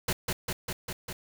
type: noise with echo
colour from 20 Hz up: pink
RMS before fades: -28 dBFS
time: 0.08-0.13 s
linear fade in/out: 5 ms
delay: 200 ms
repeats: 5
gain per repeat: -2 dB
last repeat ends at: 1.13 s
effects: none